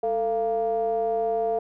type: ring-modulated tone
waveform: triangle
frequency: 121.3 Hz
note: B2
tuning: 31 cents flat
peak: -17 dBFS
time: 0.03-1.59 s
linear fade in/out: 5 ms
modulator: 568 Hz
effects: none